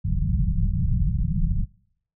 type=low-pass noise; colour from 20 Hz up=pink; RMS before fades=-22 dBFS; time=0.04-1.66 s; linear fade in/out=20 ms; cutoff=190 Hz; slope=96 dB/octave; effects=noise-tail reverb RT60 0.7 s tail -25 dB re dry